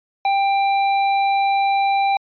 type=tone with hard clipping; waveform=sine; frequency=790 Hz; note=G5; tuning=13 cents sharp; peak=-17 dBFS; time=0.25-2.17 s; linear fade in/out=2 ms; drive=11 dB; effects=resampled to 11025 Hz